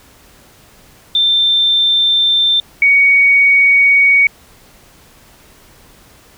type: tone pair in turn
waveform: sine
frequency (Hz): 3570 / 2241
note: A7 / C#7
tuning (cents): +24 / +18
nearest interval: minor sixth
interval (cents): 806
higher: first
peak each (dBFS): -9 / -6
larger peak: second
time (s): 1.15-2.6 / 2.82-4.27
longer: neither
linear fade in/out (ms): 2
effects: pink hiss -45 dBFS RMS until 6.37 s